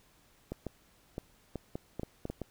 clicks, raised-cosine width 2 ms, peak -23 dBFS, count 10, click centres 0.52 / 0.667 / 1.181 / 1.557 / 1.755 / 1.996 / 2.033 / 2.254 / 2.3 / 2.417 s, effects pink hiss -65 dBFS RMS until 2.5 s

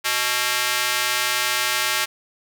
square tone with high-pass filter, 123.8 Hz, B2, 5 cents sharp, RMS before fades -22 dBFS, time 0.04-2.06 s, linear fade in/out 20 ms, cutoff 1700 Hz, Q 0.84, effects none

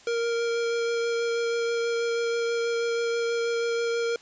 square tone with vibrato, 466.2 Hz, A#4, in tune, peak -25 dBFS, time 0.07-4.16 s, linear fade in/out 2 ms, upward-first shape sine, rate 6.2 Hz, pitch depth 9 cents each way, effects white hiss -52 dBFS RMS until 4.21 s + resampled to 16000 Hz

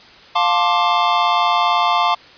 square chord, D minor seventh, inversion first, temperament just, 704.8 / 881 / 1057.2 / 1174.7 Hz, F5 / A5 / C6 / D6, +16 / +2 / +18 / 0 cents, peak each -20 dBFS, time 0.35-2.15 s, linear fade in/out 10 ms, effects white hiss -43 dBFS RMS until 2.37 s + resampled to 11025 Hz

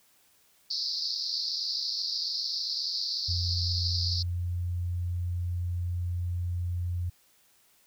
pink band-pass noise, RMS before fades -32 dBFS, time 0.7-4.23 s, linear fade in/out 10 ms, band 4200 to 5200 Hz, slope 96 dB/octave
sine tone, 88 Hz, F2, 14 cents sharp, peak -28 dBFS, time 3.28-7.1 s, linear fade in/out 10 ms
effects white hiss -64 dBFS RMS until 7.86 s

